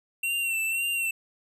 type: tone with vibrato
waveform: square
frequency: 2718 Hz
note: F7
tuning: 48 cents flat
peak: -26 dBFS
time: 0.23-1.11 s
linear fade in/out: 5 ms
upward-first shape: sine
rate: 1.9 Hz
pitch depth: 44 cents each way
effects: none